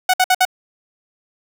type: tone bursts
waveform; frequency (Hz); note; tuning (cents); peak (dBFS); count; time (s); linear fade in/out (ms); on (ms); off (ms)
sawtooth; 740; F#5; 0; -7; 4; 0.09-0.452; 5; 47; 58
effects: none